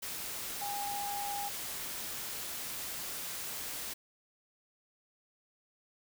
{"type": "tone in noise", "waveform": "sine", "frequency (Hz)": 812, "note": "G#5", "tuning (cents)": -39, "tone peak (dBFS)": -36, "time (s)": [0.61, 1.49], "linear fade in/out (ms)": 10, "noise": "white", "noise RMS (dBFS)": -40, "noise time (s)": [0.02, 3.94], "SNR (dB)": 1, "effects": []}